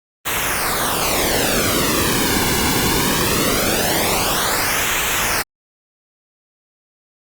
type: noise with flanger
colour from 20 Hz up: pink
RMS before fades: -18 dBFS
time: 0.25-5.43 s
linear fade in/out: 20 ms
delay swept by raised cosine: 0.2 to 1.6 ms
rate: 0.21 Hz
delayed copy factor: -0.7
effects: Opus 32 kbps